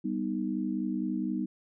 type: chord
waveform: sine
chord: G augmented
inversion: none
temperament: equal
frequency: 196 / 246.9 / 311.1 Hz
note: G3 / B3 / D#4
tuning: 0 / 0 / 0 cents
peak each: -33 dBFS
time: 0.04-1.46 s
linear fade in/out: 10 ms
effects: none